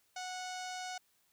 sawtooth tone with low-pass filter, 736 Hz, F#5, 9 cents flat, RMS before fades -42 dBFS, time 0.16-0.98 s, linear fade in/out 5 ms, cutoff 6300 Hz, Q 2.3, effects white hiss -73 dBFS RMS until 1.32 s

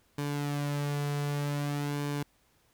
sawtooth tone with flanger, 144.6 Hz, D3, 27 cents flat, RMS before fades -32 dBFS, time 0.18-2.23 s, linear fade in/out 5 ms, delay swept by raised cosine 1.5 to 3.3 ms, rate 0.53 Hz, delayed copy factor -0.5, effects pink hiss -68 dBFS RMS until 2.73 s

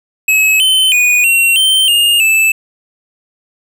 square tone with pitch steps, 2571 / 3064 / 2467 / 2735 / 3112 / 2832 / 2631 Hz, E7 / G7 / D#7 / F7 / G7 / F7 / E7, -44 / -40 / -15 / -37 / -13 / +23 / -4 cents, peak -8 dBFS, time 0.28-2.52 s, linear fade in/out 5 ms, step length 320 ms, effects none

